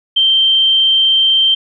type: tone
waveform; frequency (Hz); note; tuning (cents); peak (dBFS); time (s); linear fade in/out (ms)
sine; 3136; G7; 0; -8; 0.16-1.55; 10
effects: none